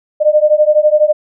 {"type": "beating tone pair", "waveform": "sine", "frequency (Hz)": [600, 612], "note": ["D5", "D#5"], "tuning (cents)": [37, -29], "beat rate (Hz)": 12, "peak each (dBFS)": -10, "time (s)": [0.2, 1.13], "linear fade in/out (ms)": 20, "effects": []}